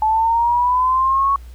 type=linear sweep; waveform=sine; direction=up; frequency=862 to 1115 Hz; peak=-13 dBFS; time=0.02-1.36 s; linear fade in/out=2 ms; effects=added 60 Hz sine -34 dBFS peak until 1.54 s + pink hiss -52 dBFS RMS until 1.54 s